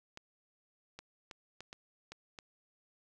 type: clicks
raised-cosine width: 0.2 ms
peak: -29 dBFS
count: 7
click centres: 0.174 / 0.99 / 1.312 / 1.606 / 1.729 / 2.12 / 2.388 s
effects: none